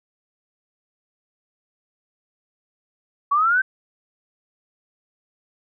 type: linear sweep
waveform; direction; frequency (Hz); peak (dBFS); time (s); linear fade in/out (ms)
sine; up; 1108.7 to 1568; -15; 3.31-3.62; 10
effects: none